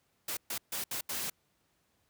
white noise bursts at uneven times, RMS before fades -36 dBFS, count 5, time 0.28-0.37 / 0.5-0.58 / 0.72-0.84 / 0.91-1.01 / 1.09-1.3 s, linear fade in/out 5 ms, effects pink hiss -74 dBFS RMS until 2.09 s + high-pass 60 Hz 12 dB/octave

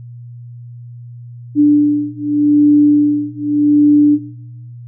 sine beating tone pair, 293.7 / 294.54 Hz, D4 / D4, 0 / +5 cents, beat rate 0.84 Hz, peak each -11 dBFS, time 1.55-4.19 s, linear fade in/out 50 ms, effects noise-tail reverb RT60 0.9 s tail -19 dB re dry + added 120 Hz sine -30 dBFS peak until 4.87 s

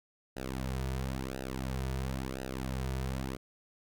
sawtooth tone with flanger, 65.41 Hz, C2, in tune, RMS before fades -36 dBFS, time 0.36-3.37 s, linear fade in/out 10 ms, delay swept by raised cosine 0.89 to 3.79 ms, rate 0.97 Hz, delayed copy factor -1, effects none

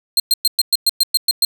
sawtooth tone bursts, 4186 Hz, C8, in tune, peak -8 dBFS, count 10, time 0.17-1.45 s, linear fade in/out 2 ms, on 29 ms, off 110 ms, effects none

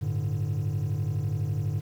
triangle chord, G suspended second, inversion none, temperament equal, 98 / 110 / 146.83 Hz, G2 / A2 / D3, 0 / 0 / 0 cents, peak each -27 dBFS, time 0.01-1.81 s, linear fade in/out 20 ms, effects tanh soft clip ceiling -20 dBFS + 9-bit

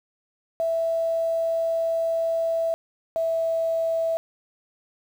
sine tone pair in turn, 659.3 / 656.7 Hz, E5 / E5, 0 / -7 cents, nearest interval unison, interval 7 cents, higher first, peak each -21 dBFS, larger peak neither, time 0.6-2.74 / 3.16-4.17 s, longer first, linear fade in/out 0 ms, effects 8-bit

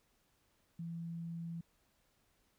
sine tone, 167.6 Hz, E3, 29 cents sharp, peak -40 dBFS, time 0.79-1.61 s, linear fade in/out 5 ms, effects pink hiss -75 dBFS RMS until 2.58 s

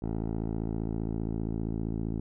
10% pulse tone with low-pass filter sweep, 55.2 Hz, A1, 6 cents sharp, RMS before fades -32 dBFS, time 0.02-2.2 s, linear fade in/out 5 ms, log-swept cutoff 560 to 340 Hz, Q 1, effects none

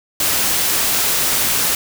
white noise, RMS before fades -17 dBFS, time 0.2-1.75 s, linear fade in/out 2 ms, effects none

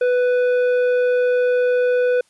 triangle tone with tanh clipping, 495.7 Hz, B4, 6 cents sharp, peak -16 dBFS, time 0.01-2.21 s, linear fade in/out 5 ms, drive 13 dB, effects white hiss -60 dBFS RMS until 2.29 s + resampled to 24000 Hz

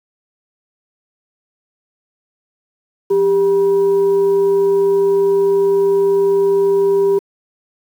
sine tone with frequency modulation, 395.9 Hz, G4, 17 cents sharp, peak -10 dBFS, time 3.1-7.19 s, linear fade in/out 10 ms, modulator 569 Hz, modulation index 0.27, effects high-pass 200 Hz 12 dB/octave + 7-bit

